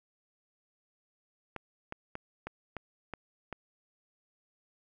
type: clicks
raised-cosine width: 0.5 ms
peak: -23 dBFS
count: 7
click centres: 1.563 / 1.924 / 2.154 / 2.47 / 2.767 / 3.137 / 3.527 s
effects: none